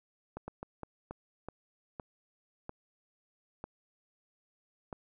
slowing click train, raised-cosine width 1 ms, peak -26 dBFS, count 10, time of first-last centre 0.37-4.928 s, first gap 110 ms, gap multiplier 1.36, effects none

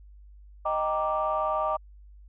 sine chord, Eb major seventh, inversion none, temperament equal, 622.3 / 784 / 932.3 / 1174.7 Hz, Eb5 / G5 / Bb5 / D6, 0 / 0 / 0 / 0 cents, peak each -28 / -31 / -32 / -28 dBFS, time 0.65-1.77 s, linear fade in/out 10 ms, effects tanh soft clip ceiling -16 dBFS + added 50 Hz sine -47 dBFS peak until 2.28 s

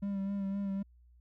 triangle tone with vibrato, 197.4 Hz, G3, 12 cents sharp, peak -30 dBFS, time 0.02-0.83 s, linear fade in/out 10 ms, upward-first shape sine, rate 3.9 Hz, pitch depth 29 cents each way, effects added 60 Hz sine -58 dBFS peak until 1.2 s

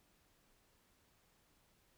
silence, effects pink hiss -73 dBFS RMS until 1.97 s

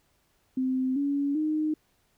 sine tone with pitch steps, 259.2 / 282.7 / 308.2 Hz, C4 / C#4 / D#4, -16 / +34 / -16 cents, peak -24 dBFS, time 0.57-1.74 s, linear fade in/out 5 ms, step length 390 ms, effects pink hiss -69 dBFS RMS until 2.17 s

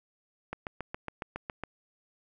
click train, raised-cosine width 0.5 ms, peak -20 dBFS, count 9, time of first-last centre 0.53-1.637 s, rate 7.23 Hz, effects none

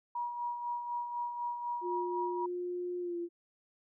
sine tone with tremolo, 959 Hz, A#5, 49 cents sharp, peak -32 dBFS, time 0.15-2.46 s, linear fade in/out 5 ms, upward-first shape sine, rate 4 Hz, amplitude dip 50%
sine tone with pitch glide, 355.9 to 344.2 Hz, F4 to F4, +33 to -25 cents, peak -34 dBFS, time 1.81-3.29 s, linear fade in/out 50 ms, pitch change -58 cents, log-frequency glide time 3-3.17 s
effects none

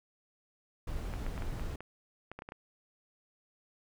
brown noise, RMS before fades -37 dBFS, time 0.87-1.76 s, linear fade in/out 5 ms
clicks, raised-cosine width 0.5 ms, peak -28 dBFS, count 11, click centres 1.138 / 1.265 / 1.378 / 1.422 / 1.596 / 1.806 / 2.316 / 2.39 / 2.421 / 2.489 / 2.521 s
effects none

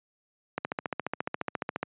click train, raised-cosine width 0.5 ms, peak -14 dBFS, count 19, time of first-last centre 0.58-1.83 s, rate 14.4 Hz, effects high-pass 150 Hz 12 dB/octave + resampled to 8000 Hz

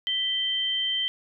sine tone pair together, 1985 / 3120 Hz, B6 / G7, +8 / -9 cents, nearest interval minor sixth, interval 783 cents, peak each -35 / -24 dBFS, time 0.07-1.08 s, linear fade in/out 0 ms, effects none

